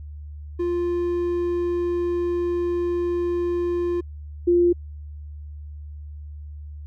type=tone pair in turn; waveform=triangle / sine; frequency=349.2 / 349.2 Hz; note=F4 / F4; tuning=0 / 0 cents; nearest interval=unison; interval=0 cents; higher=neither; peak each=-19 / -14 dBFS; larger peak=second; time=0.59-4.01 / 4.47-4.73 s; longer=first; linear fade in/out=10 ms; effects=added 74 Hz sine -34 dBFS peak until 6.86 s